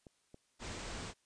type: clicks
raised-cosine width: 2 ms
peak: -39 dBFS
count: 2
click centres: 0.068 / 0.344 s
type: low-pass noise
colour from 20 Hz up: pink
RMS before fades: -44 dBFS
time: 0.59-1.14 s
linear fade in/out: 50 ms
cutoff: 8800 Hz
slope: 96 dB/octave
effects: white hiss -75 dBFS RMS until 1.25 s + resampled to 22050 Hz